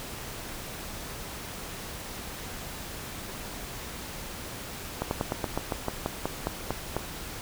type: slowing click train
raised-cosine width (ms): 1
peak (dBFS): -13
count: 13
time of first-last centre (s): 5.02-6.966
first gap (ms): 91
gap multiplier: 1.1
effects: pink hiss -39 dBFS RMS until 7.41 s